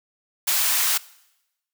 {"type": "high-pass noise", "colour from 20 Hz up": "white", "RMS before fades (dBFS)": -21, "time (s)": [0.47, 0.98], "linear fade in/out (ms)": 10, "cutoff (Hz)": 970, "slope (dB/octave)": 12, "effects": ["noise-tail reverb RT60 0.9 s tail -21 dB re dry"]}